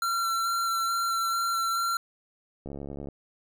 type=tone with vibrato; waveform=square; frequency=1360 Hz; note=F6; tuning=46 cents flat; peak=-26 dBFS; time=0.02-1.97 s; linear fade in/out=2 ms; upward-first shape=square; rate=2.3 Hz; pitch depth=10 cents each way
type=click train; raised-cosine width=2 ms; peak=-25 dBFS; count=31; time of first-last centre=2.66-3.087 s; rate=70.3 Hz
effects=none